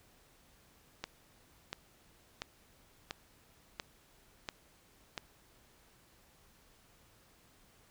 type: click train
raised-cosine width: 0.2 ms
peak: -20 dBFS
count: 7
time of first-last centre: 1.04-5.178 s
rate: 1.45 Hz
effects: pink hiss -65 dBFS RMS until 7.9 s